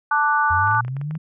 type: chord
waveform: sine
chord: D major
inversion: second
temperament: equal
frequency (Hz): 880 / 1174.7 / 1480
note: A5 / D6 / F#6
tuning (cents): 0 / 0 / 0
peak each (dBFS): -20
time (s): 0.11-0.81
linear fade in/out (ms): 5
type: linear sweep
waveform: sine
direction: up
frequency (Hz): 82.41 to 161.5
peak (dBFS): -24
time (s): 0.5-1.18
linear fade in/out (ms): 10
type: clicks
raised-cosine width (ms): 0.5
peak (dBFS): -25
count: 9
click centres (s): 0.674 / 0.713 / 0.748 / 0.849 / 0.881 / 0.967 / 1.014 / 1.11 / 1.153
effects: none